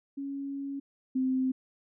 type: tone pair in turn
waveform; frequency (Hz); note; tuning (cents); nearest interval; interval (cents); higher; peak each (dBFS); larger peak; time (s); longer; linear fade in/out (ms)
sine; 277.5 / 260; C#4 / C4; +2 / -11; minor second; 113; first; -33 / -25; second; 0.17-0.8 / 1.15-1.52; first; 10
effects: none